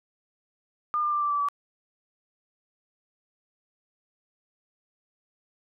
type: tone with pitch steps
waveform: sine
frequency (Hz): 1209 / 1196.5 / 1184.1 / 1171.9 / 1159.8 / 1147.8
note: D6 / D6 / D6 / D6 / D6 / D6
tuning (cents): +50 / +32 / +14 / -4 / -22 / -40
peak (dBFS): -23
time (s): 0.94-1.486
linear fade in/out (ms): 0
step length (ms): 91
effects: none